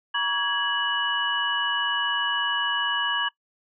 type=tone cluster; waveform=sine; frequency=951 / 1134 / 1659 / 2941 Hz; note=A#5 / C#6 / G#6 / F#7; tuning=+34 / +39 / -2 / -11 cents; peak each=-30 / -30 / -26 / -27 dBFS; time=0.14-3.29 s; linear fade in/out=10 ms; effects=noise-tail reverb RT60 0.1 s tail -22 dB re dry